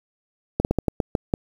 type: slowing click train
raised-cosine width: 2 ms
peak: -6 dBFS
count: 8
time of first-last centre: 0.6-1.339 s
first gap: 49 ms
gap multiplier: 1.25
effects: 7-bit